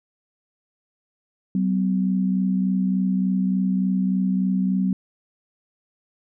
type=tone pair together; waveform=sine; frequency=189.39 / 252.8 Hz; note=F#3 / B3; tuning=+41 / +41 cents; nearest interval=perfect fourth; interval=500 cents; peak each=-19 / -26 dBFS; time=1.55-4.93 s; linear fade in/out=2 ms; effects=none